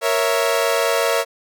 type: chord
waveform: sawtooth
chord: A# diminished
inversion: none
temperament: equal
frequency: 466.2 / 554.4 / 659.3 Hz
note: A#4 / C#5 / E5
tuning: 0 / 0 / 0 cents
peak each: -17 dBFS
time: 0.01-1.25 s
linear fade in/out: 50 ms
effects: none